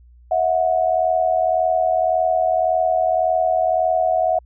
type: tone pair together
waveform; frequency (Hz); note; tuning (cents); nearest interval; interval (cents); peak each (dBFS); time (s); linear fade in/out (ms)
sine; 646 / 727.8; E5 / F#5; -35 / -29; major second; 206; -18 / -18; 0.31-4.39; 5
effects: added 60 Hz sine -45 dBFS peak until 4.45 s